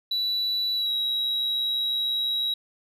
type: tone with pitch glide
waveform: sine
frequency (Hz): 3948 to 3858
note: B7 to B7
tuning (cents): -1 to -41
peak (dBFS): -21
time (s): 0.11-2.54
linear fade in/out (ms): 5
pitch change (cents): -40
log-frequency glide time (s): 0.75-0.92
effects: tanh soft clip ceiling -22 dBFS